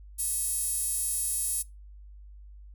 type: tone with high-pass filter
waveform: 5% pulse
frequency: 642 Hz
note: E5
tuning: 46 cents flat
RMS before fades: -30 dBFS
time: 0.18-1.63 s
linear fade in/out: 20 ms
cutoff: 11000 Hz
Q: 6.6
effects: noise-tail reverb RT60 0.2 s tail -20 dB re dry + added 50 Hz sine -45 dBFS peak until 2.74 s